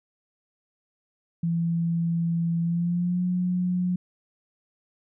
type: tone with pitch glide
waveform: sine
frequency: 168 to 180.06 Hz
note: E3 to F#3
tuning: +33 to -47 cents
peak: -22 dBFS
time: 1.43-3.96 s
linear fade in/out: 5 ms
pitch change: +120 cents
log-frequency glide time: 2.62-3.23 s
effects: none